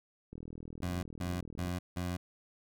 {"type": "click train", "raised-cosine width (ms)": 3, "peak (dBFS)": -33, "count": 55, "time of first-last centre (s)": [0.33, 1.677], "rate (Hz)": 40.1}
{"type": "tone bursts", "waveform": "20% pulse", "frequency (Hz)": 89.1, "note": "F2", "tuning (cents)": 35, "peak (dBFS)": -29, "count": 4, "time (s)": [0.82, 2.17], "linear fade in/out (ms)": 10, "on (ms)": 210, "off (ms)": 170}
{"effects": []}